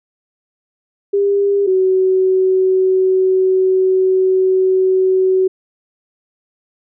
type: tone pair in turn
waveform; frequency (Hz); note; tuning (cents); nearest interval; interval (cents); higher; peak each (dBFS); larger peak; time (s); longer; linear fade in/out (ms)
sine; 400.7 / 375.7; G4 / F#4; +38 / +26; minor second; 112; first; -11 / -10; second; 1.13-1.67 / 1.67-5.48; second; 10
effects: none